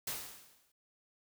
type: noise with exponential decay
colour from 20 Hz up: white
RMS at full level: -36 dBFS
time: 0.07-0.72 s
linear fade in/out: 5 ms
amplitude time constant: 140 ms
effects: none